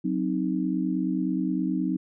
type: chord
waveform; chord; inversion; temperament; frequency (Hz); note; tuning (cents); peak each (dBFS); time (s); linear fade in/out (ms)
sine; C diminished; second; equal; 185 / 261.6 / 311.1; Gb3 / C4 / Eb4; 0 / 0 / 0; -28; 0.04-1.97; 10
effects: none